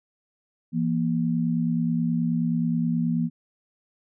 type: tone pair together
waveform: sine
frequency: 167.58 / 237 Hz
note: E3 / A#3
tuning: +29 / +29 cents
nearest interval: tritone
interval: 600 cents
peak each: -24 dBFS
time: 0.72-3.3 s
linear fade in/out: 50 ms
effects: none